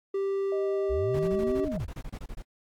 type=tone with pitch glide; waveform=triangle; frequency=392 to 386.2 Hz; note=G4 to G4; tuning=0 to -26 cents; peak=-24 dBFS; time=0.14-1.65 s; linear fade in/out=5 ms; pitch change=-26 cents; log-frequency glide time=1.02-1.36 s
type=tone with vibrato; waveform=sine; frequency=622.3 Hz; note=D#5; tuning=in tune; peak=-33 dBFS; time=0.52-1.78 s; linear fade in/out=2 ms; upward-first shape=triangle; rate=10 Hz; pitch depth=10 cents each way
type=linear two-way sweep; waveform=sine; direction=up then down; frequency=54.1 to 299.5 to 59 Hz; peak=-30 dBFS; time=0.89-1.87 s; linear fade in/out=20 ms; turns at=1.67 s
type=noise bursts; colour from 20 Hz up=brown; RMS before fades=-37 dBFS; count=16; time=1.14-2.424 s; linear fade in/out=5 ms; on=54 ms; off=28 ms
effects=AAC 64 kbps